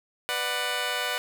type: chord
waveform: 10% pulse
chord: B minor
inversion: none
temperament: just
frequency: 493.9 / 592.7 / 740.8 Hz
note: B4 / D5 / F#5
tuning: 0 / +16 / +2 cents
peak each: -24 dBFS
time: 0.29-1.18 s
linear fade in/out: 0 ms
effects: none